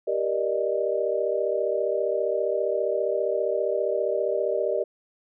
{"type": "chord", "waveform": "sine", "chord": "Eb major seventh", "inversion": "first", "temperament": "equal with one note detuned", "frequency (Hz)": [392, 472.1, 587.3, 622.3], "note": ["G4", "Bb4", "D5", "Eb5"], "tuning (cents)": [0, 22, 0, 0], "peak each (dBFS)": -28, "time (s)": [0.07, 4.84], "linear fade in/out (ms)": 10, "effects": []}